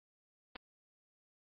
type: clicks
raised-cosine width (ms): 0.3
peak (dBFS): -29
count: 2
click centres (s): 0.557 / 0.561
effects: MP3 32 kbps